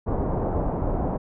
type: low-pass noise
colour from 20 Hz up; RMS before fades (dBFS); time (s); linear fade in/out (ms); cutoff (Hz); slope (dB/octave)
pink; -25; 0.06-1.18; 20; 880; 24
effects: none